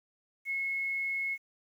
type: tone with quantisation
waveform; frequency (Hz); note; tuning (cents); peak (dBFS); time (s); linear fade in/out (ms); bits
sine; 2179; C#7; -30; -30; 0.45-1.38; 50; 10
effects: none